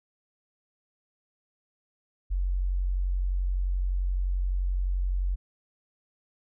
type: tone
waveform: sine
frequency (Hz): 45.8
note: F#1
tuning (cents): -17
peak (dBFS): -24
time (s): 2.3-5.36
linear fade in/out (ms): 20
effects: none